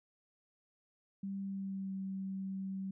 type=tone with pitch glide; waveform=sine; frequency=196 to 192.19 Hz; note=G3 to G3; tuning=0 to -34 cents; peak=-37 dBFS; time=1.23-2.91 s; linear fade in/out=5 ms; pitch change=-34 cents; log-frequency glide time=1.41-1.92 s; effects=none